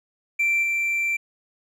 triangle tone with level steps, 2349 Hz, D7, in tune, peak -16 / -19 dBFS, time 0.39-1.17 s, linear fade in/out 10 ms, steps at 0.62 s, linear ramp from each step 20 ms, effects tanh soft clip ceiling -13 dBFS

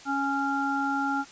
harmonic tone, 277.2 Hz, C#4, in tune, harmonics 1 / 3 / 5, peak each -29 / -29 / -29 dBFS, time 0.05-1.25 s, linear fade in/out 50 ms, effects white hiss -48 dBFS RMS until 1.31 s + resampled to 16000 Hz

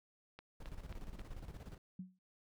click train, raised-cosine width 0.3 ms, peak -35 dBFS, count 4, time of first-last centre 0.39-1.194 s, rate 3.73 Hz
brown noise with tremolo, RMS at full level -46 dBFS, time 0.6-1.78 s, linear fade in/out 5 ms, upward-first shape square, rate 17 Hz, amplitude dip 60%
sine tone with exponential decay, 185 Hz, F#3, in tune, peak -40 dBFS, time 1.99-2.19 s, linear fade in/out 5 ms, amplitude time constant 42 ms
effects none

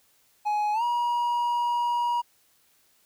triangle tone with pitch glide, 838 to 957.1 Hz, G#5 to A#5, +15 to +45 cents, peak -21 dBFS, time 0.45-2.22 s, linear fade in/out 20 ms, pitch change +230 cents, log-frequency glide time 0.73-0.83 s, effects white hiss -64 dBFS RMS until 3.05 s

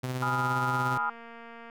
sawtooth tone with tremolo, 127.8 Hz, C3, 40 cents flat, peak -25 dBFS, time 0.03-0.98 s, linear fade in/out 10 ms, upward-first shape sine, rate 17 Hz, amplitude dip 35%
sine chord, F half-diminished seventh, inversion first, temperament equal, 830.6 / 987.8 / 1244.5 / 1396.9 Hz, Ab5 / Cb6 / Eb6 / F6, 0 / 0 / 0 / 0 cents, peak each -33 / -33 / -32 / -31 dBFS, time 0.22-1.1 s, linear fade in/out 5 ms
click train, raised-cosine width 0.5 ms, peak -32 dBFS, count 177, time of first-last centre 0.94-1.699 s, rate 232 Hz
effects none

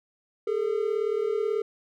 triangle tone pair together, 410 / 448.3 Hz, G#4 / A4, -22 / +32 cents, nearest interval major second, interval 154 cents, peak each -25 dBFS, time 0.47-1.62 s, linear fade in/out 5 ms, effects none

